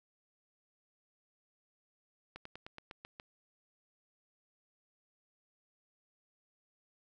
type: slowing click train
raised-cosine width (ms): 0.3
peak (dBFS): -30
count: 8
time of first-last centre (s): 2.36-3.199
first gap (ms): 94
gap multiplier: 1.08
effects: none